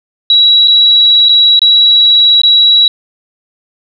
sine tone with dropouts, 3893 Hz, B7, 26 cents flat, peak -3 dBFS, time 0.3-2.88 s, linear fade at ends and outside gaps 2 ms, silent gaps 0.675-0.68 / 1.287-1.292 / 1.593-1.617 / 2.417-2.434 s, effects none

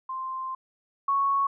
sine tone pair in turn, 1046.5 / 1107.4 Hz, C6 / C#6, 0 / -2 cents, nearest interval minor second, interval 98 cents, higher second, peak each -30 / -21 dBFS, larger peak second, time 0.09-0.55 / 1.08-1.47 s, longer first, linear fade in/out 5 ms, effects none

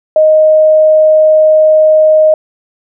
sine tone, 622.3 Hz, D#5, in tune, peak -3 dBFS, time 0.16-2.34 s, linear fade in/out 2 ms, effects none

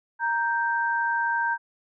sine tone pair together, 932.9 / 1568 Hz, A#5 / G6, +1 / 0 cents, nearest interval major sixth, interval 899 cents, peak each -25 dBFS, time 0.19-1.58 s, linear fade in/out 50 ms, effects none

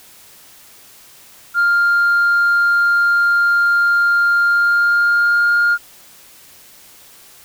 sine tone with pitch glide, 1400 to 1413 Hz, F6 to F6, +4 to +20 cents, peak -9 dBFS, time 1.54-5.78 s, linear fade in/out 50 ms, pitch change +16 cents, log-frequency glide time 4.44-5.55 s, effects tanh soft clip ceiling -9 dBFS + white hiss -44 dBFS RMS until 7.44 s

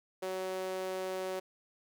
sawtooth tone with high-pass filter, 187.1 Hz, F#3, 20 cents sharp, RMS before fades -37 dBFS, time 0.22-1.4 s, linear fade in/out 10 ms, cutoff 460 Hz, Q 5.1, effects none

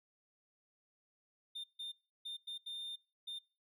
triangle tone bursts at uneven times, 3617 Hz, A7, 47 cents sharp, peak -40 dBFS, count 6, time 1.55-1.64 / 1.79-1.92 / 2.25-2.37 / 2.47-2.58 / 2.66-2.96 / 3.27-3.39 s, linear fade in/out 10 ms, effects noise-tail reverb RT60 0.4 s tail -25 dB re dry

